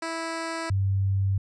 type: tone pair in turn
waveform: 10% pulse / sine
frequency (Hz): 328.3 / 97.36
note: E4 / G2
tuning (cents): -7 / -11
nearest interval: octave + major sixth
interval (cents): 2104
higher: first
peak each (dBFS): -21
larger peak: neither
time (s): 0.02-0.7 / 0.7-1.38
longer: neither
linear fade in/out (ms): 5
effects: resampled to 22050 Hz